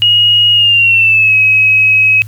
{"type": "tone with pitch glide", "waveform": "sine", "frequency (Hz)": [2881, 2552], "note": ["F#7", "D#7"], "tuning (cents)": [-47, 43], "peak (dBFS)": -5, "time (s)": [0.02, 2.22], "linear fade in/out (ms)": 0, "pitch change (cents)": -210, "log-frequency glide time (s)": [0.53, 1.35], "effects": ["added 107 Hz sine -25 dBFS peak until 2.27 s", "white hiss -44 dBFS RMS until 2.27 s"]}